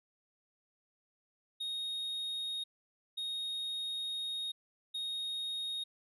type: tone bursts at uneven times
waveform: triangle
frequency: 3729 Hz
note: A#7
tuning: in tune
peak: -34 dBFS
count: 3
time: 1.6-2.64 / 3.17-4.52 / 4.94-5.84 s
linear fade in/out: 10 ms
effects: resampled to 32000 Hz